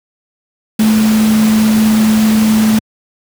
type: tone in noise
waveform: sine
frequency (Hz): 217.8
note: A3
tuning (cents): -17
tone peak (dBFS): -7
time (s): 0.79-2.79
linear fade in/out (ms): 5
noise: pink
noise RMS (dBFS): -20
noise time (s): 0.79-2.79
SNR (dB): +10
effects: high-pass 100 Hz 12 dB/octave